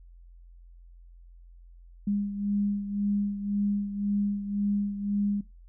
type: beating tone pair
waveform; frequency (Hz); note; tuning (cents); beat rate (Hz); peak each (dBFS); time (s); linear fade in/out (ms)
sine; 202.7 / 204.6; G#3 / G#3; -42 / -26; 1.9; -27 / -33; 2.07-5.41; 5
effects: noise-tail reverb RT60 0.2 s tail -18 dB re dry + added 43 Hz sine -48 dBFS peak until 5.68 s